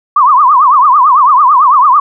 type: tone with vibrato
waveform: sine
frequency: 1100 Hz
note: C#6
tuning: 14 cents flat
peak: -3 dBFS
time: 0.16-2 s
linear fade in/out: 5 ms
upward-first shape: triangle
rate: 9 Hz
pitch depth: 240 cents each way
effects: none